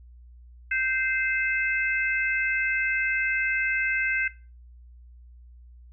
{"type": "harmonic tone", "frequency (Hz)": 520, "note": "C5", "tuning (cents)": -11, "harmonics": [3, 4, 5], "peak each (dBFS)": [-26, -28, -30], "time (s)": [0.71, 4.28], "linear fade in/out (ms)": 5, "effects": ["noise-tail reverb RT60 0.3 s tail -17 dB re dry", "added 60 Hz sine -46 dBFS peak until 5.92 s"]}